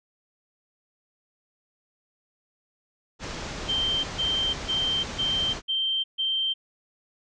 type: low-pass noise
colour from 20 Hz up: pink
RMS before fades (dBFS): -35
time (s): 3.19-5.62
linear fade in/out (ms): 50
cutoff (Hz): 7000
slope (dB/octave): 48
type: tone bursts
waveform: sine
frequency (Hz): 3136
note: G7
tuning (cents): 0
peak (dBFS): -23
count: 6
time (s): 3.68-6.54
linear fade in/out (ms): 20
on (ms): 360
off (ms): 140
effects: none